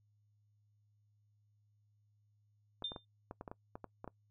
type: clicks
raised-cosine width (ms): 1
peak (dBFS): -31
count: 11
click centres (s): 2.823 / 2.919 / 2.962 / 3.311 / 3.411 / 3.478 / 3.515 / 3.755 / 3.843 / 4.044 / 4.077
type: tone with exponential decay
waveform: sine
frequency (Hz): 3600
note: A7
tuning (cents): +39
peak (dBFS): -34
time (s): 2.84-3.05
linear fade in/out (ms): 5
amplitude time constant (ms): 44
effects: noise-tail reverb RT60 0.1 s tail -22 dB re dry + added 104 Hz sine -70 dBFS peak until 4.3 s